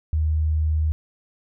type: tone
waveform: sine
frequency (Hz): 77.78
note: D#2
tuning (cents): 0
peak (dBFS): -18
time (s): 0.13-0.92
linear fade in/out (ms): 0
effects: none